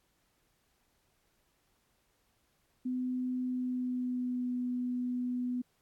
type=tone with pitch glide; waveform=sine; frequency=252.8 to 247.9 Hz; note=B3 to B3; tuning=+41 to +7 cents; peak=-31 dBFS; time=2.85-5.62 s; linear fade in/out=10 ms; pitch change=-34 cents; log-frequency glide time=3.41-4.54 s; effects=pink hiss -74 dBFS RMS until 5.81 s + AAC 64 kbps